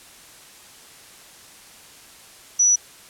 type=tone; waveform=sine; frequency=5900 Hz; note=F#8; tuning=6 cents flat; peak=-13 dBFS; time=2.59-2.76 s; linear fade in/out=10 ms; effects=white hiss -46 dBFS RMS until 3.09 s + low-pass 11000 Hz 12 dB/octave